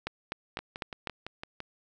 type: two click trains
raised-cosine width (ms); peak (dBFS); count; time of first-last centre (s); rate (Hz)
0.3; -16 / -22; 5 / 7; 0.07-1.073 / 0.59-1.604; 3.99 / 5.92
effects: none